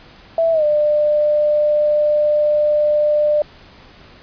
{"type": "tone with pitch glide", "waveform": "sine", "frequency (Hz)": [659.3, 597.6], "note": ["E5", "D5"], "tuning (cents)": [0, 30], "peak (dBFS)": -12, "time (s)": [0.38, 3.42], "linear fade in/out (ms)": 2, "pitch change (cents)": -170, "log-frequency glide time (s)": [0.52, 0.64], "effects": ["pink hiss -44 dBFS RMS until 4.22 s", "resampled to 11025 Hz"]}